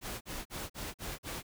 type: noise bursts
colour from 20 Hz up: pink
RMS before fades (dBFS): -40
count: 6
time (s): 0.01-1.43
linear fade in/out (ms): 50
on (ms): 200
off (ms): 44
effects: none